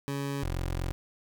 20% pulse tone pair in turn, 140 / 44.1 Hz, C#3 / F1, +18 / +18 cents, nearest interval octave + minor sixth, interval 2000 cents, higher first, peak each -26 / -25 dBFS, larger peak second, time 0.08-0.43 / 0.43-0.92 s, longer second, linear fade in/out 0 ms, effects none

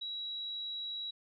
sine tone, 3883 Hz, B7, 30 cents flat, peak -37 dBFS, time 0.01-1.11 s, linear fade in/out 10 ms, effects none

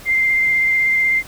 sine tone with vibrato, 2093 Hz, C7, in tune, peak -13 dBFS, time 0.05-1.23 s, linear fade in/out 50 ms, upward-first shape sine, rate 16 Hz, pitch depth 13 cents each way, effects pink hiss -39 dBFS RMS until 1.27 s

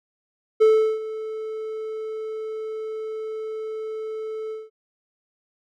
triangle tone with ADSR envelope, 437.4 Hz, A4, 10 cents flat, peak -9 dBFS, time 0.6-4.7 s, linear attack 20 ms, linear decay 370 ms, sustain -17 dB, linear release 190 ms, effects none

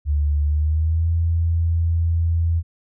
sine tone with pitch glide, 73.42 to 83.37 Hz, D2 to E2, 0 to +20 cents, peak -16 dBFS, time 0.05-2.63 s, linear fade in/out 50 ms, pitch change +220 cents, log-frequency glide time 0.44-1.09 s, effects none

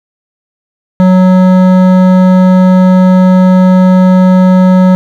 sine tone with hard clipping, 184.8 Hz, F#3, 2 cents flat, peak -4 dBFS, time 1-4.95 s, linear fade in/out 0 ms, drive 13 dB, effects none

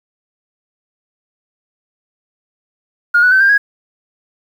sine tone with pitch steps, 1425 / 1478.7 / 1534.4 / 1592.1 / 1652.1 Hz, F6 / F#6 / G6 / G6 / G#6, +34 / -1 / -37 / +26 / -10 cents, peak -6 dBFS, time 3.14-3.58 s, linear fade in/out 10 ms, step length 88 ms, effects tanh soft clip ceiling -2 dBFS + 7-bit

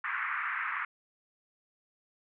pink band-pass noise, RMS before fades -34 dBFS, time 0.04-0.85 s, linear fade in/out 5 ms, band 1100 to 2200 Hz, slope 48 dB/octave, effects none

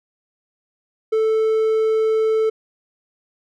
triangle tone, 440 Hz, A4, in tune, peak -13 dBFS, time 1.12-2.5 s, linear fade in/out 10 ms, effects none

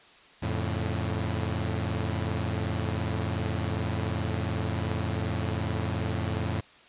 sawtooth chord, F augmented, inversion none, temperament equal with one note detuned, 87.31 / 110 / 141.59 Hz, F2 / A2 / C#3, 0 / 0 / +37 cents, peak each -27 / -27 / -32 dBFS, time 0.42-6.61 s, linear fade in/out 10 ms, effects white hiss -54 dBFS RMS until 6.88 s + resampled to 8000 Hz

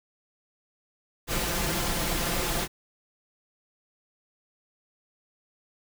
pink noise with comb filter, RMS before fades -28 dBFS, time 1.27-2.68 s, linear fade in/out 50 ms, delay 5.8 ms, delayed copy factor +0.6, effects none

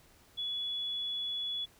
sine tone, 3400 Hz, G#7, 40 cents sharp, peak -33 dBFS, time 0.37-1.66 s, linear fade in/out 20 ms, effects pink hiss -62 dBFS RMS until 1.79 s

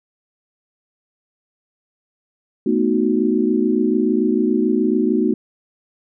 sine chord, B dominant seventh, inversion third, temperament equal, 220 / 246.9 / 311.1 / 370 Hz, A3 / B3 / D#4 / F#4, 0 / 0 / 0 / 0 cents, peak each -20 dBFS, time 2.66-5.34 s, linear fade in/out 5 ms, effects none

